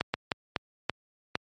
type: slowing click train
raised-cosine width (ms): 0.3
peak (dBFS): -10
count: 6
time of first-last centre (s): 0.01-1.354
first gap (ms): 130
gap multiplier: 1.37
effects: high-pass 80 Hz 12 dB/octave + MP3 48 kbps